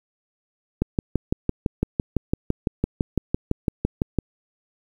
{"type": "click train", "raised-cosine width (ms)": 3, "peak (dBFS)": -7, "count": 21, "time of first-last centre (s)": [0.82, 4.187], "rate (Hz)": 5.94, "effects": ["8-bit"]}